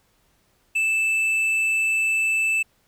triangle tone with tanh clipping, 2637 Hz, E7, in tune, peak -20 dBFS, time 0.75-2.63 s, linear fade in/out 10 ms, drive 10 dB, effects pink hiss -64 dBFS RMS until 2.87 s

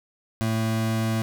square tone pair together, 111.5 / 223.3 Hz, A2 / A3, +23 / +26 cents, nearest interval octave, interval 1203 cents, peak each -25 / -27 dBFS, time 0.41-1.22 s, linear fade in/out 0 ms, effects none

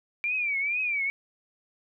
sine tone with vibrato, 2349 Hz, D7, in tune, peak -25 dBFS, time 0.24-1.1 s, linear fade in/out 0 ms, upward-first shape triangle, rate 2.2 Hz, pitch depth 150 cents each way, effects none

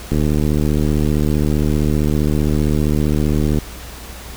click train, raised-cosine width 3 ms, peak -5 dBFS, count 262, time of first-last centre 0.12-3.586 s, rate 75.3 Hz, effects added 60 Hz sine -34 dBFS peak until 4.36 s + pink hiss -35 dBFS RMS until 4.36 s

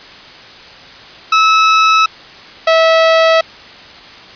sawtooth tone pair in turn, 1300 / 650 Hz, E6 / E5, -24 / -24 cents, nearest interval octave, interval 1200 cents, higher first, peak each -3 dBFS, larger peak neither, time 1.32-2.06 / 2.67-3.41 s, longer neither, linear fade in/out 5 ms, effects white hiss -35 dBFS RMS until 4.35 s + resampled to 11025 Hz

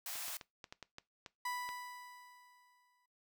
white high-pass noise, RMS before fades -43 dBFS, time 0.06-0.37 s, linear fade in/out 2 ms, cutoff 610 Hz, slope 48 dB/octave
clicks, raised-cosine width 0.2 ms, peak -30 dBFS, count 9, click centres 0.156 / 0.282 / 0.412 / 0.642 / 0.725 / 0.827 / 0.984 / 1.262 / 1.69 s
30% pulse tone with exponential decay, 987.8 Hz, B5, in tune, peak -34 dBFS, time 1.45-3.06 s, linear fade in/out 5 ms, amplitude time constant 350 ms
effects noise-tail reverb RT60 0.2 s tail -20 dB re dry

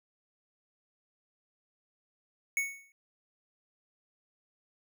square tone with exponential decay, 2217 Hz, C#7, in tune, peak -26 dBFS, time 2.57-2.92 s, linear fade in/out 1 ms, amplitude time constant 74 ms, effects none

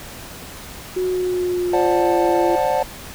sine tone with pitch glide, 367.7 to 345.1 Hz, F#4 to F4, -11 to -21 cents, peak -18 dBFS, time 0.96-2.56 s, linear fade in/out 10 ms, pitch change -110 cents, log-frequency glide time 1.07-2.17 s
triangle chord, D dominant seventh, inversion third, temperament just, 528.6 / 587.3 / 734.2 / 881 Hz, C5 / D5 / F#5 / A5, +18 / 0 / -14 / +2 cents, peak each -20 dBFS, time 1.73-2.83 s, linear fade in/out 5 ms
effects pink hiss -36 dBFS RMS until 3.14 s

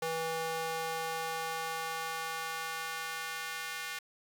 square tone with high-pass filter sweep, 162.7 Hz, E3, 22 cents flat, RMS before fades -37 dBFS, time 0.02-3.99 s, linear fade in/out 5 ms, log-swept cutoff 520 to 1700 Hz, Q 1.3, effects 9-bit

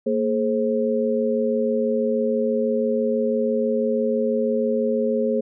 sine tone cluster, 230.4 / 424.9 / 531 Hz, A#3 / G#4 / C5, -20 / +40 / +25 cents, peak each -23 dBFS, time 0.06-5.41 s, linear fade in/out 10 ms, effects none

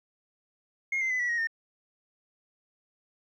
sine tone with pitch steps, 2144 / 2076 / 2010 / 1945.7 / 1883.8 / 1823.8 Hz, C7 / C7 / B6 / B6 / A#6 / A#6, +42 / -14 / +30 / -26 / +18 / -38 cents, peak -24 dBFS, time 0.92-1.472 s, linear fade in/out 5 ms, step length 92 ms, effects tanh soft clip ceiling -24 dBFS + 11-bit

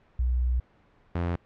sine / sawtooth tone pair in turn, 61.74 / 86.44 Hz, B1 / F2, 0 / -17 cents, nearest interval tritone, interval 583 cents, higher second, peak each -22 dBFS, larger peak neither, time 0.19-0.6 / 1.15-1.36 s, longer first, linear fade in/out 5 ms, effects pink hiss -61 dBFS RMS until 1.45 s + low-pass 2000 Hz 12 dB/octave

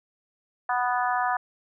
harmonic tone, 246.9 Hz, B3, in tune, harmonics 3 / 4 / 5 / 6 / 7, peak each -26 / -28 / -30 / -32 / -33 dBFS, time 0.69-1.37 s, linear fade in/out 5 ms, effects none

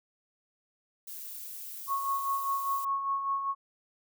violet noise, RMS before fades -42 dBFS, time 1.07-2.85 s, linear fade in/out 5 ms
sine tone with tremolo, 1100 Hz, C#6, 14 cents flat, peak -26 dBFS, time 1.87-3.55 s, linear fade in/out 50 ms, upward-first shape sine, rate 5 Hz, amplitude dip 50%
effects none

